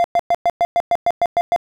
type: tone bursts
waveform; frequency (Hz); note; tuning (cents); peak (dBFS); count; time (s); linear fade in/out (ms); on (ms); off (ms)
triangle; 693; F5; -14; -10; 11; 0-1.562; 0; 42; 110
effects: none